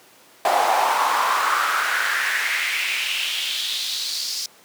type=noise with high-pass filter sweep; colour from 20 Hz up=brown; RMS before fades=-22 dBFS; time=0.45-4.46 s; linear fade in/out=2 ms; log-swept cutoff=710 to 5200 Hz; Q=3.9; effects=pink hiss -50 dBFS RMS until 4.64 s + high-pass 300 Hz 12 dB/octave